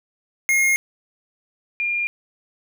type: tone pair in turn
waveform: square / sine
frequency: 2144 / 2407 Hz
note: C7 / D7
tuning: +42 / +42 cents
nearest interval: major second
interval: 200 cents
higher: second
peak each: -16 / -20 dBFS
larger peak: first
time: 0.49-0.76 / 1.8-2.07 s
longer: neither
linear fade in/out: 0 ms
effects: none